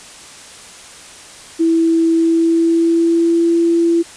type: tone with pitch glide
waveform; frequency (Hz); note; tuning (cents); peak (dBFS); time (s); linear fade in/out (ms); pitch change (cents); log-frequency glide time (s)
sine; 329.1 to 336.8; E4 to E4; -3 to +37; -10; 1.59-4.03; 20; +40; 2.14-3.49
effects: white hiss -37 dBFS RMS until 4.16 s + resampled to 22050 Hz